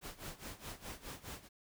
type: noise with tremolo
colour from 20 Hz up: pink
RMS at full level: -45 dBFS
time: 0.01-1.49 s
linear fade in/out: 50 ms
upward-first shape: sine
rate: 4.8 Hz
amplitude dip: 85%
effects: none